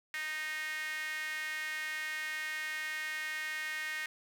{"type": "tone with high-pass filter", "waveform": "sawtooth", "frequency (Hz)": 309.8, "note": "D#4", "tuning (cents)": -7, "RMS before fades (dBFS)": -38, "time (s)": [0.14, 4.06], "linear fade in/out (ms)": 0, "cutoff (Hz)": 1900, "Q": 5.5, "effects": []}